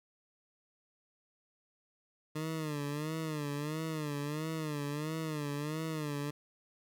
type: tone with vibrato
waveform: 20% pulse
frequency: 151.9 Hz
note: D#3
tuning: 41 cents flat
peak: -30 dBFS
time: 2.35-6.31 s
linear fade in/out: 10 ms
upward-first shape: sine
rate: 1.5 Hz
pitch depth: 99 cents each way
effects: none